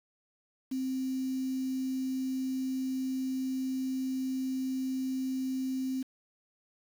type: tone with quantisation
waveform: sine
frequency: 261.6 Hz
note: C4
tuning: in tune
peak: -30 dBFS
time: 0.71-6.03 s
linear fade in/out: 10 ms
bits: 8
effects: none